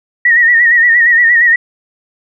sine tone with vibrato, 1888 Hz, A#6, 22 cents sharp, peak -5 dBFS, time 0.25-1.56 s, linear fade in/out 5 ms, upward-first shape sine, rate 8.6 Hz, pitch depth 66 cents each way, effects none

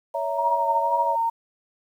sine chord, A# diminished, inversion first, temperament equal with one note detuned, 562.8 / 659.3 / 932.3 Hz, C#5 / E5 / A#5, +26 / 0 / 0 cents, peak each -28 dBFS, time 0.14-1.16 s, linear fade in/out 10 ms
sine tone with vibrato, 932.3 Hz, A#5, in tune, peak -20 dBFS, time 0.38-1.3 s, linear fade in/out 10 ms, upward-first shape sine, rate 2.1 Hz, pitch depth 30 cents each way
effects 9-bit

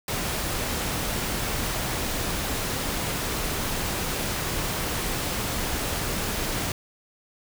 pink noise, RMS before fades -28 dBFS, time 0.08-6.72 s, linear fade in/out 2 ms, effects none

